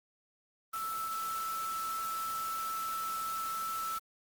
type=tone in noise; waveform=sine; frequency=1318.5 Hz; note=E6; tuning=in tune; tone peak=-34 dBFS; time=0.73-3.99 s; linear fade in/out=10 ms; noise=white; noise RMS=-44 dBFS; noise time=0.73-3.99 s; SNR=+7 dB; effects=Opus 24 kbps